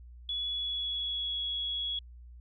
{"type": "tone with pitch glide", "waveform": "sine", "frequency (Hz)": [3395, 3348], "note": ["G#7", "G#7"], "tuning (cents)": [37, 13], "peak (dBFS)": -31, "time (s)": [0.29, 1.99], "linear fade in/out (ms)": 2, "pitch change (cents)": -24, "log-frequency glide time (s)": [0.48, 1.42], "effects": ["added 60 Hz sine -47 dBFS peak until 2.4 s"]}